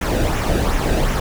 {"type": "noise with flanger", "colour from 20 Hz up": "brown", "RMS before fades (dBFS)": -18, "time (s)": [0.01, 1.2], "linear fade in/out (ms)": 5, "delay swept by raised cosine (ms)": [0.22, 0.97], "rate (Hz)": 2.7, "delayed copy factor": -0.55, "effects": []}